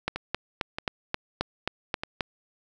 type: two click trains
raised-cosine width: 0.3 ms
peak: -15 / -10 dBFS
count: 4 / 9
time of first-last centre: 0.16-2.035 / 0.08-2.208 s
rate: 1.6 / 3.76 Hz
effects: none